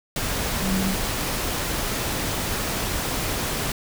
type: tone in noise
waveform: sine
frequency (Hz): 190.4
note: F#3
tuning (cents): +50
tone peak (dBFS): -23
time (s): 0.62-0.94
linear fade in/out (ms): 2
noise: pink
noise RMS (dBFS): -26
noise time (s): 0.16-3.72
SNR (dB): 0
effects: none